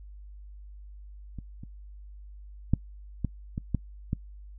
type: clicks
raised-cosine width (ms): 5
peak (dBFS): -26 / -28 / -9 / -15 / -19 / -13 / -15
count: 7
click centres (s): 1.387 / 1.635 / 2.736 / 3.247 / 3.579 / 3.747 / 4.131
effects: noise-tail reverb RT60 0.1 s tail -24 dB re dry + added 50 Hz sine -43 dBFS peak until 4.58 s